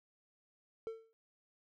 triangle tone with exponential decay, 449 Hz, A4, 35 cents sharp, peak -34 dBFS, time 0.87-1.13 s, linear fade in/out 0 ms, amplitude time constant 56 ms, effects none

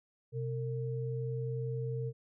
sine tone pair together, 127.85 / 455.6 Hz, C3 / A#4, -40 / -40 cents, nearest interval octave + minor seventh, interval 2200 cents, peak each -34 / -39 dBFS, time 0.32-2.13 s, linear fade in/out 50 ms, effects none

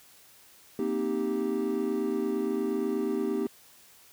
triangle chord, C minor seventh, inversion third, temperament equal, 233.1 / 261.6 / 311.1 / 392 Hz, Bb3 / C4 / Eb4 / G4, 0 / 0 / 0 / 0 cents, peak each -31 / -32 / -31 / -28 dBFS, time 0.79-3.47 s, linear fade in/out 2 ms, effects white hiss -56 dBFS RMS until 4.12 s + high-pass 60 Hz 12 dB/octave

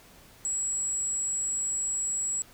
sine tone, 7750 Hz, B8, 34 cents flat, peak -27 dBFS, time 0.45-2.42 s, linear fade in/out 0 ms, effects pink hiss -54 dBFS RMS until 2.53 s

